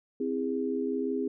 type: chord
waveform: sine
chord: C augmented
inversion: none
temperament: just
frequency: 261.6 / 327 / 408.8 Hz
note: C4 / E4 / G#4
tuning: 0 / -14 / -27 cents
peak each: -31 / -35 / -31 dBFS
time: 0.2-1.28 s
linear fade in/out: 5 ms
effects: none